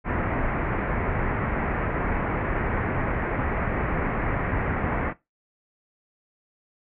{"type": "low-pass noise", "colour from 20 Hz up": "pink", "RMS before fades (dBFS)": -26, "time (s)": [0.04, 5.14], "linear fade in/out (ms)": 50, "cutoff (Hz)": 2200, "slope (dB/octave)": 48, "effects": ["noise-tail reverb RT60 0.2 s tail -18 dB re dry"]}